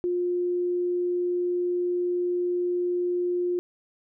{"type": "tone", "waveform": "sine", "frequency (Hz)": 354.7, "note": "F4", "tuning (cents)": 27, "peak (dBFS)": -23, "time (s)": [0.04, 3.59], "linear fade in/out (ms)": 0, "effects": []}